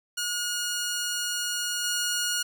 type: tone with level steps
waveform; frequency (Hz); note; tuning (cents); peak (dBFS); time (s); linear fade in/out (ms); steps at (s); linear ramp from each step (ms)
10% pulse; 1439; F#6; -49; -19 / -17; 0.17-2.43; 10; 1.84; 2
effects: none